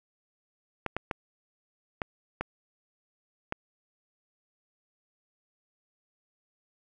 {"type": "clicks", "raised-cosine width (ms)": 0.5, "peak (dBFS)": -15, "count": 6, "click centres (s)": [0.863, 0.966, 1.112, 2.018, 2.41, 3.524], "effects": []}